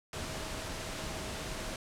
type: tone in noise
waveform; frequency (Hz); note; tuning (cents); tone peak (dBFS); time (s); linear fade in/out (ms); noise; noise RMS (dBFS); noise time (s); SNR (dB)
sine; 637; D#5; +41; -49; 0.13-1.76; 2; pink; -39; 0.13-1.76; -13
effects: low-pass 9000 Hz 12 dB/octave